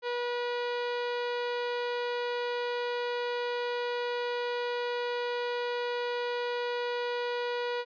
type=tone; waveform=sawtooth; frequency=484.7 Hz; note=B4; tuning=32 cents flat; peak=-26 dBFS; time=0.02-7.85 s; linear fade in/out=50 ms; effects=resampled to 11025 Hz